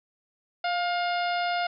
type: harmonic tone with a mistuned harmonic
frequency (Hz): 710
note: F5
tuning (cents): +28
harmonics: 1 / 2 / 3 / 4 / 5 / 6 / 7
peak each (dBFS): -26 / -32 / -36 / -38 / -40 / -42 / -43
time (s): 0.64-1.67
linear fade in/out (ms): 5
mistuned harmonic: 1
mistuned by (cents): -23
effects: none